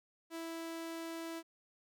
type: tone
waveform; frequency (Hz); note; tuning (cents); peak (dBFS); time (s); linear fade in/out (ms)
sawtooth; 329.6; E4; 0; -37; 0.3-1.43; 50
effects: none